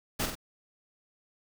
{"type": "noise with echo", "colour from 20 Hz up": "pink", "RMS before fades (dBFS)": -30, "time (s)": [0.19, 0.26], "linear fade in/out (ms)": 10, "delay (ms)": 47, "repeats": 2, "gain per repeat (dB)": -5, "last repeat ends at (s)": 0.354, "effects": []}